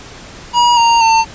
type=tone with pitch steps; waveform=square; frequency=960 / 930 / 900.9 Hz; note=B5 / A#5 / A5; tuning=-49 / -4 / +41 cents; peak=-8 dBFS; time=0.53-1.25 s; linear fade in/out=50 ms; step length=240 ms; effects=pink hiss -34 dBFS RMS until 1.34 s + resampled to 16000 Hz